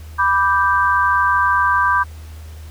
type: chord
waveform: sine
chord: G major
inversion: first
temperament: equal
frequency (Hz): 987.8 / 1174.7 / 1568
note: B5 / D6 / G6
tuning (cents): 0 / 0 / 0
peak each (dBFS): -17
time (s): 0.18-2.04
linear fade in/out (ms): 20
effects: added 78 Hz sine -32 dBFS peak until 2.7 s + pink hiss -46 dBFS RMS until 2.7 s